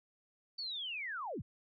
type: linear sweep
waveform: sine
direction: down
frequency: 4585 to 49.13 Hz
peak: -38 dBFS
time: 0.58-1.42 s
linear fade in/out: 10 ms
effects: none